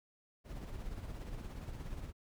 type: noise with tremolo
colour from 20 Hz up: brown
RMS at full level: -42 dBFS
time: 0.44-2.13 s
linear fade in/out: 50 ms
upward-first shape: sine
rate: 17 Hz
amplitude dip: 45%
effects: none